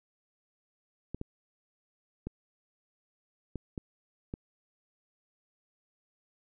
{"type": "clicks", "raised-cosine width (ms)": 3, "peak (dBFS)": -23, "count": 6, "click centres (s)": [1.146, 1.214, 2.27, 3.557, 3.778, 4.339], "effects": []}